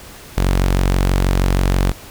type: tone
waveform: sawtooth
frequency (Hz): 46.25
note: F#1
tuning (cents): 0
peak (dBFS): -9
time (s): 0.37-1.92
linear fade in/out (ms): 10
effects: pink hiss -38 dBFS RMS until 2.1 s